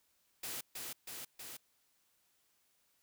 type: noise with echo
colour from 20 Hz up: white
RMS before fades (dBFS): -42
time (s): 0.43-0.61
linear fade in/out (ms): 5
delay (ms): 320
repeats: 3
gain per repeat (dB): -2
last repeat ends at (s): 1.57
effects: white hiss -75 dBFS RMS until 3.02 s